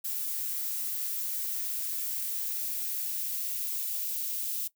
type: noise with high-pass filter sweep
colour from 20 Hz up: violet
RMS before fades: -33 dBFS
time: 0.04-4.68 s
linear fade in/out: 10 ms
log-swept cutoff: 810 to 2700 Hz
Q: 1.1
effects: noise-tail reverb RT60 0.1 s tail -19 dB re dry